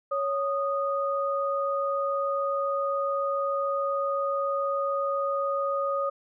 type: tone pair together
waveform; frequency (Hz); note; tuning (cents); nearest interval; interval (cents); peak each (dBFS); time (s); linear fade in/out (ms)
sine; 555.8 / 1237; C#5 / D#6; +4 / -10; octave + major second; 1386; -27 / -28; 0.11-6.1; 10
effects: none